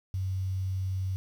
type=tone with quantisation; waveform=sine; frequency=94.4 Hz; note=F#2; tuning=35 cents sharp; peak=-28 dBFS; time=0.14-1.16 s; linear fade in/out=0 ms; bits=9; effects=none